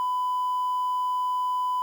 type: tone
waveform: sine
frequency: 1000 Hz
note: B5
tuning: 21 cents sharp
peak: -22 dBFS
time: 0-1.82 s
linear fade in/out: 0 ms
effects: tanh soft clip ceiling -20 dBFS + 8-bit